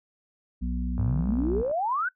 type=harmonic tone; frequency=61.2 Hz; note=B1; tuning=15 cents flat; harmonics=1 / 3 / 4; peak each=-28 / -33 / -34 dBFS; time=0.61-1.63 s; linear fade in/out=20 ms
type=exponential sweep; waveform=sine; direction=up; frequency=92.5 to 1558 Hz; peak=-24 dBFS; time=0.98-2.09 s; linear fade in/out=10 ms
type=click train; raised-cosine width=1 ms; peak=-29 dBFS; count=46; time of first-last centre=0.98-1.713 s; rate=61.4 Hz
effects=noise-tail reverb RT60 0.1 s tail -20 dB re dry